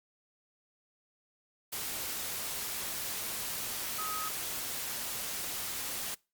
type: tone in noise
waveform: sine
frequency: 1266 Hz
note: D#6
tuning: 30 cents sharp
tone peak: -36 dBFS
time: 3.98-4.29 s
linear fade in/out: 10 ms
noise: white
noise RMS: -37 dBFS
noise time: 1.72-6.15 s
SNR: -2 dB
effects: noise-tail reverb RT60 0.3 s tail -25 dB re dry + Opus 48 kbps